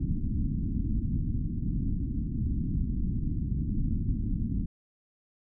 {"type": "low-pass noise", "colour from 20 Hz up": "pink", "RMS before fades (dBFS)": -29, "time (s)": [0, 4.66], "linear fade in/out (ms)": 5, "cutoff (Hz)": 280, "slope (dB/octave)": 48, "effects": []}